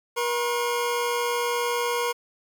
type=tone pair together; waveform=25% pulse; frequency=478.6 / 1077.3 Hz; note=A#4 / C#6; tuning=+46 / -50 cents; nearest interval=octave + major second; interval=1404 cents; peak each=-21 / -26 dBFS; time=0.16-2.13 s; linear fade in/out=20 ms; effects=9-bit